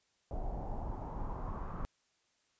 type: noise with low-pass filter sweep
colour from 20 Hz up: brown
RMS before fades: -39 dBFS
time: 0.31-1.85 s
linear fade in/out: 0 ms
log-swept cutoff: 700 to 1200 Hz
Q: 4.3
effects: white hiss -75 dBFS RMS until 2.59 s + resampled to 16000 Hz